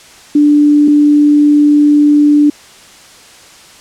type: tone pair in turn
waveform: sine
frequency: 294.2 / 294.2 Hz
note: D4 / D4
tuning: +3 / +3 cents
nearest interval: unison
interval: 0 cents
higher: neither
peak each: -4 dBFS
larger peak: neither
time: 0.35-0.88 / 0.88-2.5 s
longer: second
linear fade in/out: 5 ms
effects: white hiss -38 dBFS RMS until 3.8 s + low-pass 8000 Hz 12 dB/octave